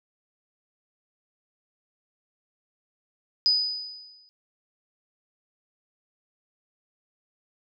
sine tone with exponential decay, 4978 Hz, D#8, in tune, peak -16 dBFS, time 3.46-4.29 s, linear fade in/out 0 ms, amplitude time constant 180 ms, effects none

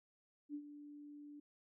sine tone with ADSR envelope, 292.5 Hz, D4, 7 cents flat, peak -40 dBFS, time 0.49-1.4 s, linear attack 54 ms, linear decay 70 ms, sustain -11 dB, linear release 6 ms, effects none

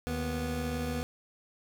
25% pulse tone pair together, 77.38 / 245.1 Hz, D#2 / B3, -9 / -13 cents, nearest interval octave + minor sixth, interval 1996 cents, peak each -31 / -30 dBFS, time 0.07-1.03 s, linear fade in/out 0 ms, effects none

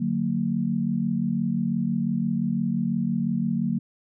sine chord, D augmented, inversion none, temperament just, 146.83 / 183.54 / 229.4 Hz, D3 / F#3 / A#3, 0 / -14 / -28 cents, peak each -30 / -26 / -25 dBFS, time 0-3.79 s, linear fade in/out 10 ms, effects none

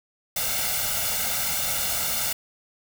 white noise with comb filter, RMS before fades -26 dBFS, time 0.36-2.33 s, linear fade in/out 5 ms, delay 1.4 ms, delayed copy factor +0.85, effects none

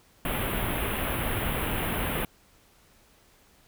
pink band-stop noise, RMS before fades -29 dBFS, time 0.25-2.25 s, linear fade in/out 2 ms, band 3300 to 10000 Hz, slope 48 dB/octave, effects pink hiss -60 dBFS RMS until 3.67 s

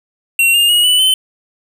square tone with pitch steps, 2737 / 2814 / 2893 / 2974 / 3058 Hz, F7 / F7 / F#7 / F#7 / G7, -36 / +12 / -40 / +8 / -44 cents, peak -9 dBFS, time 0.39-1.14 s, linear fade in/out 2 ms, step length 150 ms, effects none

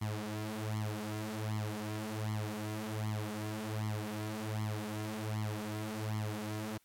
sawtooth tone with flanger, 107.2 Hz, A2, 45 cents flat, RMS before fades -38 dBFS, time 0.01-6.78 s, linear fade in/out 10 ms, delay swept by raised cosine 0.94 to 6.44 ms, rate 1.3 Hz, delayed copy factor +0.95, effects white hiss -72 dBFS RMS until 6.84 s + AAC 64 kbps

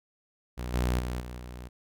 sawtooth tone with level steps, 61.3 Hz, B1, 12 cents flat, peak -29 / -21 / -27 / -34 / -36 dBFS, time 0.57-1.69 s, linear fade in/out 20 ms, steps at 0.74 / 0.99 / 1.2 / 1.38 s, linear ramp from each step 2 ms, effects none

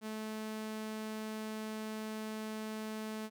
sawtooth tone, 217.2 Hz, A3, 22 cents flat, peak -35 dBFS, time 0.01-3.3 s, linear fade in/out 50 ms, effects none

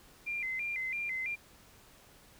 sine tone with vibrato, 2217 Hz, C#7, in tune, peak -33 dBFS, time 0.26-1.36 s, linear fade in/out 20 ms, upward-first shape square, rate 3 Hz, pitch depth 130 cents each way, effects pink hiss -59 dBFS RMS until 2.39 s

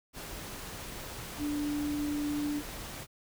sine tone in noise, 293.7 Hz, D4, in tune, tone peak -30 dBFS, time 1.38-2.63 s, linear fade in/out 50 ms, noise pink, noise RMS -42 dBFS, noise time 0.13-3.07 s, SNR +9 dB, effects none

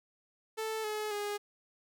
sawtooth tone with pitch steps, 440 / 426 / 412.4 Hz, A4 / G#4 / G#4, 0 / +44 / -12 cents, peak -30 dBFS, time 0.57-1.38 s, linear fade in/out 20 ms, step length 270 ms, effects none

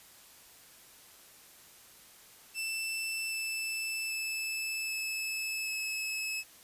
sawtooth tone with pitch steps, 2656 / 2639 / 2622 / 2606 / 2589 Hz, E7 / E7 / E7 / E7 / E7, +12 / +1 / -10 / -20 / -32 cents, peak -30 dBFS, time 2.54-6.44 s, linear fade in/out 50 ms, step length 780 ms, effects white hiss -56 dBFS RMS until 6.63 s + resampled to 32000 Hz

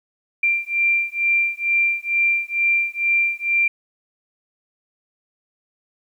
sine beating tone pair, 2368 / 2370.2 Hz, D7 / D7, +14 / +15 cents, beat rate 2.2 Hz, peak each -20 dBFS, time 0.43-3.68 s, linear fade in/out 5 ms, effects 9-bit

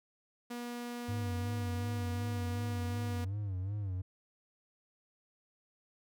sawtooth tone, 240.7 Hz, B3, 44 cents flat, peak -35 dBFS, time 0.5-3.25 s, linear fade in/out 10 ms
triangle tone with vibrato, 98 Hz, G2, in tune, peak -32 dBFS, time 1.08-4.02 s, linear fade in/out 10 ms, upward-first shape sine, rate 2.7 Hz, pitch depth 120 cents each way
effects none

